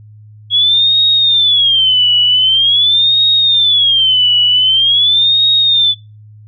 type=tone with vibrato; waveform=sine; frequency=3322 Hz; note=G#7; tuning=in tune; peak=-7 dBFS; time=0.5-5.95 s; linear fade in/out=50 ms; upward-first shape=sine; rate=0.45 Hz; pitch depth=210 cents each way; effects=noise-tail reverb RT60 0.3 s tail -25 dB re dry + added 106 Hz sine -35 dBFS peak until 6.47 s